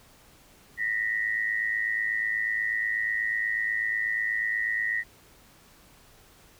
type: tone pair together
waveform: sine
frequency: 1853.8 / 1962 Hz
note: A#6 / B6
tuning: -10 / -12 cents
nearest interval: minor second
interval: 98 cents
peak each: -28 dBFS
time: 0.77-5.04 s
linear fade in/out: 50 ms
effects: pink hiss -56 dBFS RMS until 6.59 s